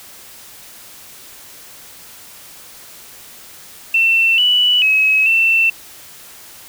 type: tone with pitch steps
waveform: sine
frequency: 2690 / 2959 / 2561 / 2681 Hz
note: E7 / F#7 / D#7 / E7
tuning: +34 / -1 / +49 / +29 cents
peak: -10 dBFS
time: 3.94-5.7 s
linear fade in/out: 5 ms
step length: 440 ms
effects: white hiss -39 dBFS RMS until 6.68 s